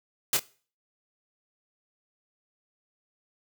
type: noise with echo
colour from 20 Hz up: white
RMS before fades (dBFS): -24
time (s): 0.33-0.37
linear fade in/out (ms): 2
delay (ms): 25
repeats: 1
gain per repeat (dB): -7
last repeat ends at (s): 0.395
effects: noise-tail reverb RT60 0.4 s tail -20 dB re dry + high-pass 100 Hz 12 dB/octave

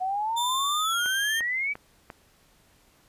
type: exponential sweep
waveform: sine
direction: up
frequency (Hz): 730 to 2320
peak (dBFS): -25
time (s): 0-1.74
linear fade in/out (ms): 20
type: tone with pitch glide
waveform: sawtooth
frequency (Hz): 3565 to 3176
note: A7 to G7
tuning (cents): +22 to +22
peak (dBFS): -25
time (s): 0.36-1.41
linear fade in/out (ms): 20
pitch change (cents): -200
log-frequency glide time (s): 0.8-1.03
type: click train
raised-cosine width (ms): 0.5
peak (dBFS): -24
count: 4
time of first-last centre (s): 1.06-2.102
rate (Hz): 2.88
effects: pink hiss -61 dBFS RMS until 3.08 s + resampled to 32000 Hz

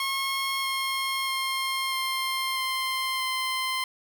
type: tone with pitch steps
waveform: 15% pulse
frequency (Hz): 1083 / 1074.3 / 1065.6 / 1057 / 1048.5 / 1040.1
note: C#6 / C6 / C6 / C6 / C6 / C6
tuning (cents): -41 / +45 / +31 / +17 / +3 / -11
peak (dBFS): -20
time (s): 0-3.84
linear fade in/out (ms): 2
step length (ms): 640
effects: none

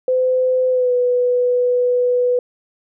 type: tone with pitch glide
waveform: sine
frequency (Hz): 511 to 493.6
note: C5 to B4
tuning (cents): -41 to -1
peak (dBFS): -13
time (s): 0.08-2.39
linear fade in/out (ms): 2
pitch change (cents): -60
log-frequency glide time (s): 0.7-0.93
effects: none

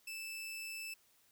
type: tone with amplitude modulation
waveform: sawtooth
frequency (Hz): 2637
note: E7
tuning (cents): 0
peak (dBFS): -38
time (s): 0.07-0.94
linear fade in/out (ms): 5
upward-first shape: sine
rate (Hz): 196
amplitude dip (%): 25
effects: white hiss -70 dBFS RMS until 1.31 s

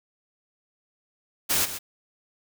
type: noise with echo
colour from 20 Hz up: white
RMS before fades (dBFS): -23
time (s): 1.49-1.66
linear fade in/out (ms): 20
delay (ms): 130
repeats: 1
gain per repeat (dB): -11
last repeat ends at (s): 1.79
effects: none

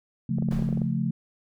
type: chord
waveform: sine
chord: Db augmented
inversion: none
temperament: equal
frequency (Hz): 138.59 / 174.61 / 220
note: Db3 / F3 / A3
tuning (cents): 0 / 0 / 0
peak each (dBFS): -28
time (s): 0.29-1.11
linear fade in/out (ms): 5
type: clicks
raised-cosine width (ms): 2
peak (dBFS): -22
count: 10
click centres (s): 0.385 / 0.424 / 0.487 / 0.525 / 0.592 / 0.624 / 0.689 / 0.727 / 0.774 / 0.818
type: noise with exponential decay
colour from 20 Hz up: brown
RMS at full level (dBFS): -29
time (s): 0.51-1.07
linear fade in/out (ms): 1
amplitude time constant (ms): 120
effects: none

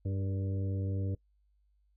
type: harmonic tone with a mistuned harmonic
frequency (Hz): 97.4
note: G2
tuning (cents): -11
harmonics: 1 / 2 / 3 / 4 / 5 / 6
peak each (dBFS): -31 / -43 / -42 / -49 / -46 / -52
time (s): 0.05-1.15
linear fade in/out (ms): 5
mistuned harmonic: 5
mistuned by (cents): -32
effects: noise-tail reverb RT60 0.1 s tail -22 dB re dry + added 50 Hz sine -67 dBFS peak until 1.96 s

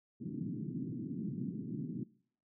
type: band-pass noise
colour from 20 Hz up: pink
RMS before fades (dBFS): -40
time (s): 0.2-2.04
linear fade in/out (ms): 10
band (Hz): 130 to 320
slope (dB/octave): 48
effects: noise-tail reverb RT60 0.6 s tail -23 dB re dry

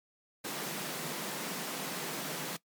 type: high-pass noise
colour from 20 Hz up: pink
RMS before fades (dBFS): -38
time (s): 0.44-2.57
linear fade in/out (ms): 10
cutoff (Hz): 140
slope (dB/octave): 96
effects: noise-tail reverb RT60 0.1 s tail -19 dB re dry + MP3 96 kbps

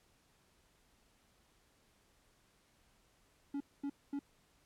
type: tone bursts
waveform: triangle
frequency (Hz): 281.8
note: C#4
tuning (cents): +29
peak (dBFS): -34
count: 3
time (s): 3.54-4.192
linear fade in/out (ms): 5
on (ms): 64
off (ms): 230
effects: pink hiss -71 dBFS RMS until 4.65 s + low-pass 12000 Hz 12 dB/octave

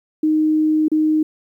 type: tone with dropouts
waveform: sine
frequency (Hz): 310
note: D#4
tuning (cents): -6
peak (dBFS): -13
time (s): 0.23-1.23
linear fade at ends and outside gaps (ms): 5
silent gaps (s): 0.883-0.916
effects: 9-bit

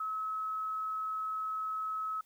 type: tone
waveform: sine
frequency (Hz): 1288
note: E6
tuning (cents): -41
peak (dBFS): -33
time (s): 0-2.21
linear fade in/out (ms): 5
effects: white hiss -69 dBFS RMS until 2.25 s

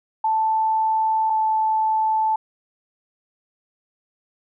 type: tone pair in turn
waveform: sine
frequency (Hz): 880 / 874.9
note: A5 / A5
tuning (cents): 0 / -10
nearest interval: unison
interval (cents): 10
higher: first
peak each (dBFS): -17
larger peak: neither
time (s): 0.24-1.3 / 1.3-2.36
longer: neither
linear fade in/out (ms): 5
effects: none

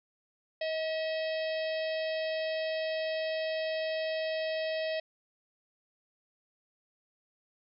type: harmonic tone with a mistuned harmonic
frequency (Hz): 642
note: E5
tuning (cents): -46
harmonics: 1 / 3 / 4 / 5 / 6 / 7 / 8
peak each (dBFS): -31 / -41 / -43 / -45 / -47 / -48 / -49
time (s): 0.61-5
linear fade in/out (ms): 5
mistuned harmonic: 1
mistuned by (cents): -20
effects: none

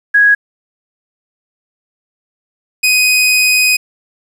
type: tone pair in turn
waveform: sine / sawtooth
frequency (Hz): 1659 / 2502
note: G#6 / D#7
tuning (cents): -2 / +9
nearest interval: perfect fifth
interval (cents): 711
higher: second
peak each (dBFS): -5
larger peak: neither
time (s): 0.14-0.35 / 2.83-3.77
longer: second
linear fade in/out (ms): 10
effects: resampled to 32000 Hz + 7-bit

